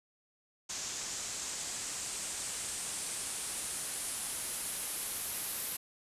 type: noise with low-pass filter sweep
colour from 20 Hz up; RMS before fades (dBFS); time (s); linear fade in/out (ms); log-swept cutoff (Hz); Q
white; -39; 0.69-5.77; 10; 6800 to 12000; 2.7
effects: resampled to 32000 Hz